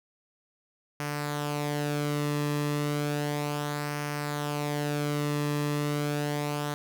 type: tone with flanger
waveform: sawtooth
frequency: 146.83 Hz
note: D3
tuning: in tune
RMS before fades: -30 dBFS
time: 1-6.74 s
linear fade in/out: 0 ms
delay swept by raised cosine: 0.26 to 1.36 ms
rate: 0.33 Hz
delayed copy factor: -0.5
effects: none